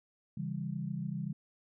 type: chord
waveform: sine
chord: C# diminished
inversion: none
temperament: just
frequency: 138.59 / 166.31 / 199.57 Hz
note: C#3 / E3 / G3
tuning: 0 / +16 / +31 cents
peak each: -39 / -38 / -39 dBFS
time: 0.37-1.33 s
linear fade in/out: 5 ms
effects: none